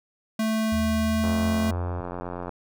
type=tone; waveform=square; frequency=220 Hz; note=A3; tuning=in tune; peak=-23 dBFS; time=0.39-1.71 s; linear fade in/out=5 ms
type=tone with pitch glide; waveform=sine; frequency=79.2 to 86.87 Hz; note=D#2 to F2; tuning=+31 to -9 cents; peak=-27 dBFS; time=0.72-2.01 s; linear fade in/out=5 ms; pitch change=+160 cents; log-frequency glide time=0.93-1.82 s
type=click train; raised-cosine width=1 ms; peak=-19 dBFS; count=112; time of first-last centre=1.24-2.493 s; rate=88.6 Hz
effects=none